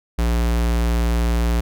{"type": "tone", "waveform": "square", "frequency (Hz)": 58.27, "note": "A#1", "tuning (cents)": 0, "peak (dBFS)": -17, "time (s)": [0.18, 1.61], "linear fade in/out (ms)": 10, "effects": []}